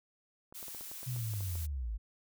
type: clicks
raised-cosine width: 1 ms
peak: -37 dBFS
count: 11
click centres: 0.525 / 0.628 / 0.682 / 0.748 / 0.81 / 0.915 / 1.031 / 1.163 / 1.337 / 1.407 / 1.555 s
type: noise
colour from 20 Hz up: blue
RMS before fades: -45 dBFS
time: 0.54-1.67 s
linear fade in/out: 20 ms
type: linear sweep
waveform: sine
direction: down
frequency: 129.5 to 48.37 Hz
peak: -34 dBFS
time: 1.06-1.98 s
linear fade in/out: 20 ms
effects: none